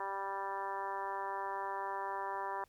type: harmonic tone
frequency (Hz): 196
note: G3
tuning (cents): 0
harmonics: 2 / 3 / 4 / 5 / 6 / 7 / 8 / 9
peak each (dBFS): -46 / -48 / -43 / -39 / -47 / -51 / -52 / -49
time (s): 0-2.64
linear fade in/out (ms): 2
effects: pink hiss -71 dBFS RMS until 2.68 s